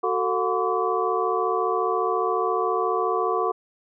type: tone cluster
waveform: sine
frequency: 373 / 447.4 / 722 / 1020 / 1145 Hz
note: F#4 / A4 / F#5 / C6 / D6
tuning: +14 / +29 / -43 / -44 / -44 cents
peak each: -27 / -26 / -28 / -30 / -26 dBFS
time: 0.03-3.52 s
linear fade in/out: 10 ms
effects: none